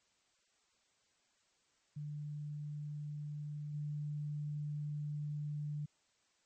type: tone with level steps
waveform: sine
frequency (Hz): 148.2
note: D3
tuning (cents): +16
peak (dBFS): -40 / -37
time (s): 1.96-5.86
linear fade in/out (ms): 10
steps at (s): 3.73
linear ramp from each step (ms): 20
effects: white hiss -75 dBFS RMS until 6.45 s + MP3 32 kbps